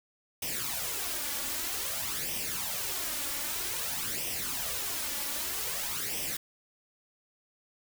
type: noise with flanger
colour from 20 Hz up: white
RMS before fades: -34 dBFS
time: 0.42-6.37 s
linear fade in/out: 5 ms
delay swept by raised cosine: 0.35 to 3.55 ms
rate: 0.52 Hz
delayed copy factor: +0.65
effects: none